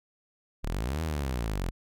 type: linear two-way sweep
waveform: sawtooth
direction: up then down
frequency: 31.24 to 82.41 to 40.09 Hz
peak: -25 dBFS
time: 0.63-1.71 s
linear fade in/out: 20 ms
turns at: 1.02 s
effects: none